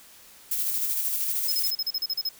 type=noise with tremolo; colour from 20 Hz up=violet; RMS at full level=-26 dBFS; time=0.51-1.71 s; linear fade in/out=5 ms; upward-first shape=square; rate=13 Hz; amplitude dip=30%
type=tone bursts; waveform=square; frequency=5140 Hz; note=E8; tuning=45 cents flat; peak=-25 dBFS; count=11; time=1.48-2.291 s; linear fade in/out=5 ms; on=41 ms; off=36 ms
effects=white hiss -51 dBFS RMS until 2.39 s